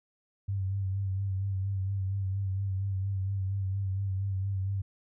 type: tone with vibrato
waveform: sine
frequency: 96.9 Hz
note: G2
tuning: 20 cents flat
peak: -28 dBFS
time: 0.48-4.82 s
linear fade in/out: 10 ms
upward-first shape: sine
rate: 4.3 Hz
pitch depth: 41 cents each way
effects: none